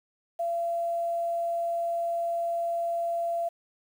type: tone with quantisation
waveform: sine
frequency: 680 Hz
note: F5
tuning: 46 cents flat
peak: -26 dBFS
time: 0.39-3.49 s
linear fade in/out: 10 ms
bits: 9
effects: none